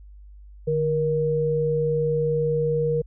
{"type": "tone pair together", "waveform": "sine", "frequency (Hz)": [150, 472.4], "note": ["D3", "A#4"], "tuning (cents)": [37, 23], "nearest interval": "octave + minor sixth", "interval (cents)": 1986, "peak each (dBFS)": [-25, -21], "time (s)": [0.67, 3.02], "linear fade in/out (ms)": 10, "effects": ["added 50 Hz sine -42 dBFS peak until 3.06 s"]}